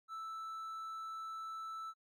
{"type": "tone", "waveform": "triangle", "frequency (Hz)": 1318.5, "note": "E6", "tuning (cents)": 0, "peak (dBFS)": -40, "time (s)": [0.08, 1.94], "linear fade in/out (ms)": 50, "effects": ["noise-tail reverb RT60 0.1 s tail -22 dB re dry"]}